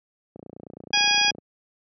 click train, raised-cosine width 2 ms, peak -26 dBFS, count 31, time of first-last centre 0.36-1.384 s, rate 29.3 Hz
harmonic tone, 824 Hz, G#5, 14 cents flat, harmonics 1 / 2 / 3 / 4 / 6 / 7, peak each -27 / -27 / -23 / -23 / -24 / -29 dBFS, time 0.93-1.31 s, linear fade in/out 5 ms
effects high-pass 150 Hz 12 dB/octave

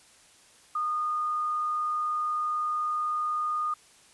sine tone, 1226 Hz, D#6, 26 cents flat, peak -26 dBFS, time 0.75-3.74 s, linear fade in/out 5 ms, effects white hiss -57 dBFS RMS until 4.13 s + resampled to 24000 Hz

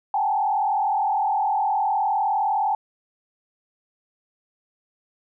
sine tone with frequency modulation, 824 Hz, G#5, 14 cents flat, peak -19 dBFS, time 0.14-2.75 s, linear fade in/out 2 ms, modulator 39.6 Hz, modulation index 1.6, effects none

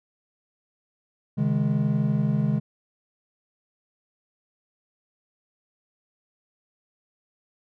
triangle chord, C# suspended second, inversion none, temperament equal with one note detuned, 135.11 / 155.56 / 207.7 Hz, C#3 / D#3 / G#3, -44 / 0 / 0 cents, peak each -23 dBFS, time 1.37-2.6 s, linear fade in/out 20 ms, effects none

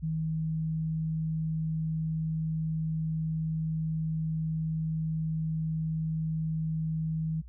sine tone, 159.2 Hz, D#3, 40 cents sharp, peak -28 dBFS, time 0.02-7.42 s, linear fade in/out 20 ms, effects added 60 Hz sine -44 dBFS peak until 7.48 s

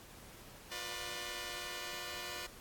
5% pulse chord, B diminished, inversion second, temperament just, 355.6 / 493.9 / 592.7 Hz, F4 / B4 / D5, +31 / 0 / +16 cents, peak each -34 / -34 / -34 dBFS, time 0.71-2.47 s, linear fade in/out 10 ms, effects pink hiss -55 dBFS RMS until 2.6 s + AAC 64 kbps

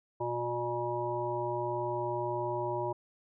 harmonic tone, 120.1 Hz, B2, 48 cents flat, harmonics 1 / 3 / 5 / 7 / 8, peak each -40 / -35 / -37 / -40 / -36 dBFS, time 0.2-2.93 s, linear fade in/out 10 ms, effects none

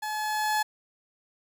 30% pulse tone with level ramp, 855 Hz, A5, 50 cents flat, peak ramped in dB -28 to -20 dBFS, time 0.02-0.63 s, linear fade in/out 10 ms, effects none

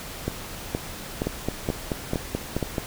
two click trains, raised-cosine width 2 ms, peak -11 / -11 dBFS, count 6 / 8, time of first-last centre 0.28-2.627 / 1.27-2.782 s, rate 2.13 / 4.63 Hz, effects pink hiss -37 dBFS RMS until 2.86 s

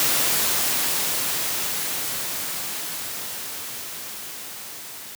white noise with level ramp, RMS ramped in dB -20 to -38 dBFS, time 0-5.15 s, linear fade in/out 0 ms, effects high-pass 100 Hz 12 dB/octave

